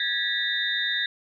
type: tone cluster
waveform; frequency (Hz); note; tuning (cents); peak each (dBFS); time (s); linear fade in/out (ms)
sine; 1651 / 1759 / 1942 / 3655 / 3934; G#6 / A6 / B6 / A#7 / B7; -11 / -1 / -30 / -35 / -7; -30 / -33 / -30 / -27 / -34; 0-1.06; 2
effects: none